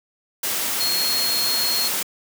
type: tone in noise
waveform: sine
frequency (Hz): 4281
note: C8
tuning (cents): +39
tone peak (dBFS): -21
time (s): 0.8-1.88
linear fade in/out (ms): 5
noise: white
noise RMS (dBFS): -24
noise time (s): 0.43-2.03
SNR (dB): 0
effects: high-pass 150 Hz 12 dB/octave